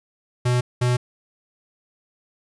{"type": "tone pair in turn", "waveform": "square", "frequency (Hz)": [123.47, 123.47], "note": ["B2", "B2"], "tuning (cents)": [0, 0], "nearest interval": "unison", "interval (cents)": 0, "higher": "neither", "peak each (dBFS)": -18, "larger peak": "neither", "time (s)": [[0.45, 0.61], [0.81, 0.97]], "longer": "neither", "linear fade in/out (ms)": 10, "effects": ["resampled to 24000 Hz", "10-bit"]}